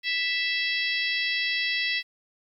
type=harmonic tone; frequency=659.3 Hz; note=E5; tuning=in tune; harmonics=3 / 4 / 5 / 6 / 7 / 8; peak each=-28 / -30 / -32 / -34 / -35 / -36 dBFS; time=0.03-2.03 s; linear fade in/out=50 ms; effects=10-bit